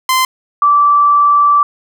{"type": "tone pair in turn", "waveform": ["sawtooth", "sine"], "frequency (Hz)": [1036, 1162.9], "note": ["C6", "D6"], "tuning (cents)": [-17, -17], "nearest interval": "major second", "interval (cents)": 200, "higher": "second", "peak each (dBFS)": -6, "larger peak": "neither", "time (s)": [[0.09, 0.25], [0.62, 1.63]], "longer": "second", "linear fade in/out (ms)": 2, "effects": []}